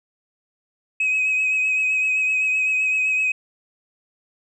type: tone with vibrato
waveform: sine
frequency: 2539 Hz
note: D#7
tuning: 34 cents sharp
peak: -16 dBFS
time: 1-3.32 s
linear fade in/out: 5 ms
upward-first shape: triangle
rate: 7.8 Hz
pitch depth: 29 cents each way
effects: tanh soft clip ceiling -15 dBFS